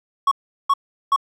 triangle tone bursts, 1108.7 Hz, C#6, in tune, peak -11 dBFS, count 3, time 0.27-1.162 s, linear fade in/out 5 ms, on 44 ms, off 380 ms, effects none

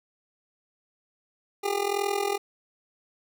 25% pulse tone with amplitude modulation, 403.2 Hz, G4, 49 cents sharp, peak -18 dBFS, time 1.63-2.38 s, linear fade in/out 20 ms, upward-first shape sine, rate 42 Hz, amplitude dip 80%, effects none

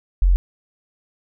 sine tone, 44.49 Hz, F1, 33 cents sharp, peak -11 dBFS, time 0.22-0.36 s, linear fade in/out 0 ms, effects none

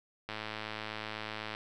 click train, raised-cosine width 0.3 ms, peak -22 dBFS, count 137, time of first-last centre 0.29-1.549 s, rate 108 Hz, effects none

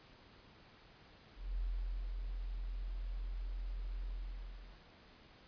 sine tone with ADSR envelope, 42.87 Hz, F1, 31 cents flat, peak -34 dBFS, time 1.35-4.84 s, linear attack 220 ms, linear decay 530 ms, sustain -4 dB, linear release 770 ms, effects pink hiss -61 dBFS RMS until 5.47 s + resampled to 11025 Hz

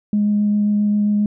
sine tone with vibrato, 207.7 Hz, G#3, in tune, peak -13 dBFS, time 0.13-1.26 s, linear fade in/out 2 ms, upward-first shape sine, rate 7.5 Hz, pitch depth 8 cents each way, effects tanh soft clip ceiling -9 dBFS

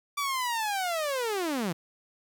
sawtooth linear sweep, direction down, 1168 to 155.56 Hz, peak -24 dBFS, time 0.17-1.73 s, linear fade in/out 10 ms, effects 11-bit

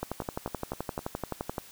two click trains, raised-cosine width 1 ms, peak -23 / -17 dBFS, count 4 / 19, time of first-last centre 0.22-0.991 / 0.03-1.582 s, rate 3.89 / 11.6 Hz, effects white hiss -51 dBFS RMS until 1.71 s

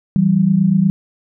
sine tone pair together, 164.81 / 193.23 Hz, E3 / G3, 0 / -25 cents, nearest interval minor third, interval 275 cents, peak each -15 / -12 dBFS, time 0.16-0.9 s, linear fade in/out 0 ms, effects none

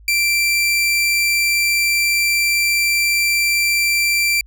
sawtooth tone, 2351 Hz, D7, 1 cent sharp, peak -11 dBFS, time 0.08-4.41 s, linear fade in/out 2 ms, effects added 52 Hz sine -41 dBFS peak until 4.46 s

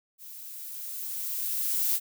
violet noise with level ramp, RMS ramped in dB -45 to -25 dBFS, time 0.18-2 s, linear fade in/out 50 ms, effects none

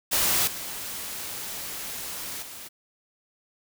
white noise with level steps, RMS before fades -23 / -35 / -41 dBFS, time 0.11-2.69 s, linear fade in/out 20 ms, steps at 0.47 / 2.42 s, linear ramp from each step 5 ms, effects none

